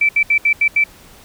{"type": "tone bursts at uneven times", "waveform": "sine", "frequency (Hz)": 2324, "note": "D7", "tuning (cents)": -19, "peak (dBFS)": -10, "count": 6, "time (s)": [[0.01, 0.09], [0.16, 0.23], [0.3, 0.38], [0.45, 0.53], [0.61, 0.68], [0.76, 0.84]], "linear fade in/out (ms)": 5, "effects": ["pink hiss -44 dBFS RMS until 1.24 s"]}